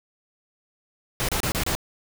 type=noise bursts; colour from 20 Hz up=pink; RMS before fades=-25 dBFS; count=5; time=1.2-1.751 s; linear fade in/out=0 ms; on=87 ms; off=29 ms; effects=none